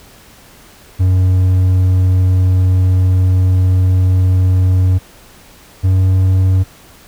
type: tone pair in turn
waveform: triangle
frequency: 92.5 / 93.85 Hz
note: F#2 / F#2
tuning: 0 / +25 cents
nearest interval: unison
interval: 25 cents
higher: second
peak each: -6 dBFS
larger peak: neither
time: 0.99-4.99 / 5.83-6.64 s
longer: first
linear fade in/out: 20 ms
effects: pink hiss -42 dBFS RMS until 7.07 s